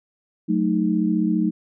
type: chord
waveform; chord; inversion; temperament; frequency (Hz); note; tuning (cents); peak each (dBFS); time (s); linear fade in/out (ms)
sine; D# diminished; first; equal; 185 / 220 / 311.1; F#3 / A3 / D#4; 0 / 0 / 0; -22; 0.48-1.51; 20
effects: none